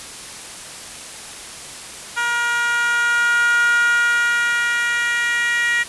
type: tone with high-pass filter sweep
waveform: 10% pulse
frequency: 475.2 Hz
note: A#4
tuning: 33 cents sharp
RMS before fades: -18 dBFS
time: 2.16-5.84 s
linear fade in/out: 20 ms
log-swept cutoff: 1200 to 1800 Hz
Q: 6.7
effects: white hiss -34 dBFS RMS until 5.88 s + resampled to 24000 Hz